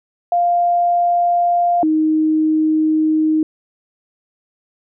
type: tone pair in turn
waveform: sine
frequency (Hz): 698.5 / 312.3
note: F5 / D#4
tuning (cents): 0 / +7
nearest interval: octave + major second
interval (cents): 1393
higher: first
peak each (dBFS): -12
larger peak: neither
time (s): 0.32-1.83 / 1.83-3.43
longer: second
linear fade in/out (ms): 2
effects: none